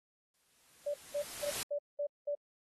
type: noise with exponential growth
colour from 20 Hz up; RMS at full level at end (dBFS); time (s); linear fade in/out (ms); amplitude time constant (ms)
white; -36; 0.34-1.63; 2; 280
type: tone bursts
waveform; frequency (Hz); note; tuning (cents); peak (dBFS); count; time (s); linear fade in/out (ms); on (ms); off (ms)
sine; 580; D5; -22; -32; 6; 0.86-2.352; 10; 82; 200
effects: AAC 32 kbps